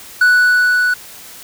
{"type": "tone with level ramp", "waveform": "triangle", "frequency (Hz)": 1480, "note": "F#6", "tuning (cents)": 0, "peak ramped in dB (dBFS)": [-5, -10], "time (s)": [0.21, 0.94], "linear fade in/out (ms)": 5, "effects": ["white hiss -36 dBFS RMS until 1.43 s"]}